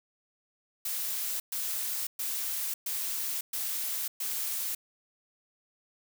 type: noise bursts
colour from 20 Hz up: blue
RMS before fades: -33 dBFS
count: 6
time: 0.85-4.75 s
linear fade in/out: 5 ms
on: 550 ms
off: 120 ms
effects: none